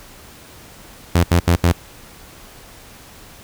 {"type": "tone bursts", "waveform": "sawtooth", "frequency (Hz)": 86.2, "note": "F2", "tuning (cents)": -22, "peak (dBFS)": -7, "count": 4, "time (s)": [1.15, 1.723], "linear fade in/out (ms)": 5, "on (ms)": 87, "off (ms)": 75, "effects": ["pink hiss -42 dBFS RMS until 3.43 s"]}